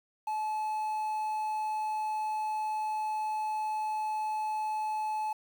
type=tone with quantisation; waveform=triangle; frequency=861 Hz; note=A5; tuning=38 cents flat; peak=-28 dBFS; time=0.27-5.33 s; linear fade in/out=5 ms; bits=9; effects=none